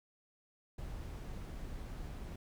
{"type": "noise", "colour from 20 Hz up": "brown", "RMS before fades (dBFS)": -44, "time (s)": [0.78, 2.36], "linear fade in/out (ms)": 5, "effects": []}